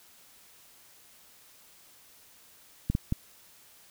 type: clicks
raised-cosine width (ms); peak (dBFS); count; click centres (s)
5; -14; 3; 2.9 / 2.951 / 3.124
effects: white hiss -57 dBFS RMS until 3.9 s